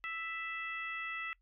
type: harmonic tone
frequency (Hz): 660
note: E5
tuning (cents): +2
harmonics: 2 / 3 / 4 / 5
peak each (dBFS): -43 / -41 / -43 / -54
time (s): 0.04-1.33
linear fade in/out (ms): 0
effects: noise-tail reverb RT60 0.1 s tail -23 dB re dry + added 43 Hz sine -69 dBFS peak until 1.41 s